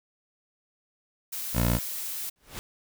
blue noise, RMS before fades -34 dBFS, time 1.32-2.3 s, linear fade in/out 10 ms
15% pulse tone, 59.1 Hz, A#1, 24 cents sharp, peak -16 dBFS, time 1.53-1.8 s, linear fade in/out 50 ms
pink noise with exponential growth, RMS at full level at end -34 dBFS, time 2.36-2.59 s, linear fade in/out 0 ms, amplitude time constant 48 ms
effects none

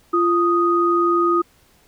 sine tone pair together, 344.3 / 1244 Hz, F4 / D#6, -25 / -1 cents, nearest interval octave + minor seventh, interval 2224 cents, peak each -17 dBFS, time 0.13-1.42 s, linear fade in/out 10 ms, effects pink hiss -56 dBFS RMS until 1.87 s

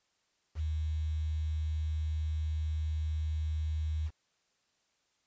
sine tone with quantisation, 77.78 Hz, D#2, in tune, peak -30 dBFS, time 0.55-4.11 s, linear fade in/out 50 ms, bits 9, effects white hiss -75 dBFS RMS until 5.26 s + resampled to 16000 Hz

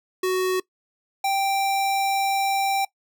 square tone pair in turn, 371.2 / 784.3 Hz, F#4 / G5, +6 / +1 cents, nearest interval octave + minor second, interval 1295 cents, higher second, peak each -21 dBFS, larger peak neither, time 0.23-0.6 / 1.24-2.85 s, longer second, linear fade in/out 5 ms, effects noise-tail reverb RT60 0.1 s tail -21 dB re dry

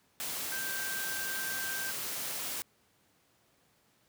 sine tone in noise, 1568 Hz, G6, in tune, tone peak -37 dBFS, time 0.52-1.91 s, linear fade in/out 0 ms, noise white, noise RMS -37 dBFS, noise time 0.2-2.62 s, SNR -3 dB, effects pink hiss -69 dBFS RMS until 4.08 s + high-pass 100 Hz 12 dB/octave

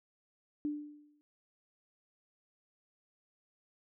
sine tone with exponential decay, 296 Hz, D4, 14 cents sharp, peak -30 dBFS, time 0.65-1.21 s, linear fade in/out 0 ms, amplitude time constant 120 ms, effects none

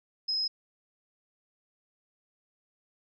sine tone, 5110 Hz, D#8, 45 cents sharp, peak -27 dBFS, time 0.28-0.48 s, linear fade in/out 10 ms, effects none

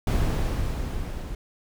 brown noise with level ramp, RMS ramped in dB -21 to -34 dBFS, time 0.07-1.35 s, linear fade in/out 2 ms, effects none

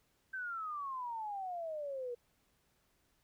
sine exponential sweep, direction down, 1568 to 473.7 Hz, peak -38 dBFS, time 0.33-2.15 s, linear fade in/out 10 ms, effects pink hiss -75 dBFS RMS until 3.23 s

